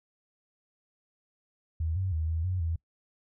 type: tone with pitch steps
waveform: sine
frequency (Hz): 80.5 / 94.4 / 79.4 / 81.2 / 92 / 82.3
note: E2 / F#2 / D#2 / E2 / F#2 / E2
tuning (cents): -41 / +35 / +36 / -26 / -9 / -2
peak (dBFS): -27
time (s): 1.8-2.76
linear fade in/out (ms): 5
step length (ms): 160
effects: noise-tail reverb RT60 0.1 s tail -24 dB re dry